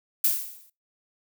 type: noise with exponential decay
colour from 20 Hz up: violet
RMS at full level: -19 dBFS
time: 0.24-0.7 s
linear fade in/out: 5 ms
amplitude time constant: 100 ms
effects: noise-tail reverb RT60 0.2 s tail -20 dB re dry